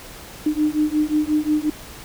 sine beating tone pair, 300.8 / 306.4 Hz, D4 / D#4, +42 / -27 cents, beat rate 5.6 Hz, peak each -20 dBFS, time 0.46-1.7 s, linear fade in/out 5 ms, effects pink hiss -39 dBFS RMS until 2.04 s

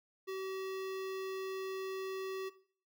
square tone with notch filter, 381.6 Hz, G4, 47 cents flat, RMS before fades -40 dBFS, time 0.27-2.5 s, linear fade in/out 20 ms, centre 8600 Hz, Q 1.2, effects noise-tail reverb RT60 0.5 s tail -17 dB re dry

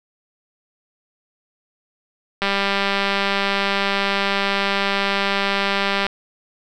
click train, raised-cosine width 0.3 ms, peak -4 dBFS, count 723, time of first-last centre 2.42-6.066 s, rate 198 Hz, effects none

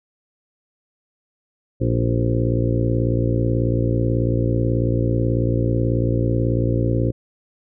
harmonic tone with a mistuned harmonic, 58.27 Hz, A#1, in tune, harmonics 1 / 2 / 3 / 4 / 5 / 6 / 7 / 8 / 9, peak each -26 / -19 / -30 / -29 / -25 / -27 / -32 / -31 / -28 dBFS, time 1.8-7.12 s, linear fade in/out 20 ms, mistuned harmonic 7, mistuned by -47 cents, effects none

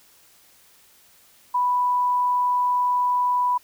sine tone, 987.8 Hz, B5, in tune, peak -18 dBFS, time 1.54-3.58 s, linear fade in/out 10 ms, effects white hiss -55 dBFS RMS until 3.63 s

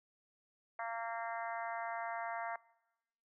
harmonic tone, 229.9 Hz, A#3, 24 cents flat, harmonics 3 / 4 / 5 / 6 / 7 / 8 / 9, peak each -42 / -44 / -46 / -48 / -49 / -50 / -51 dBFS, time 0.79-2.56 s, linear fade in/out 2 ms, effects noise-tail reverb RT60 1.0 s tail -23 dB re dry

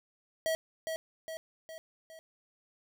square tone with echo, 644 Hz, E5, 41 cents flat, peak -29 dBFS, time 0.46-0.55 s, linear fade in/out 0 ms, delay 410 ms, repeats 4, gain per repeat -5 dB, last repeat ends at 2.19 s, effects 11-bit

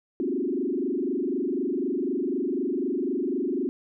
sine tone with frequency modulation, 314.9 Hz, D#4, 21 cents sharp, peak -24 dBFS, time 0.2-3.69 s, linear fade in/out 0 ms, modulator 24 Hz, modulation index 3, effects none

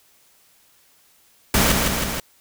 pink noise with echo, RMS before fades -17 dBFS, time 1.54-1.72 s, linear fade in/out 2 ms, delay 160 ms, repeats 3, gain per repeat -3 dB, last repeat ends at 2.2 s, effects white hiss -57 dBFS RMS until 2.4 s

